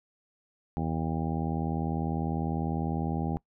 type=harmonic tone; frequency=80 Hz; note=D#2; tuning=49 cents sharp; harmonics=1 / 2 / 3 / 4 / 5 / 6 / 7 / 8 / 9 / 10; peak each=-35 / -31 / -34 / -38 / -43 / -46 / -48 / -48 / -44 / -38 dBFS; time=0.77-3.37 s; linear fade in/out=0 ms; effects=noise-tail reverb RT60 0.1 s tail -22 dB re dry